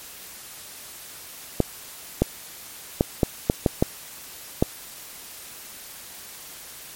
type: clicks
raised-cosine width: 2 ms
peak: -3 dBFS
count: 8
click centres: 1.603 / 2.22 / 3.009 / 3.232 / 3.499 / 3.662 / 3.825 / 4.625 s
effects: white hiss -41 dBFS RMS until 6.95 s + MP3 64 kbps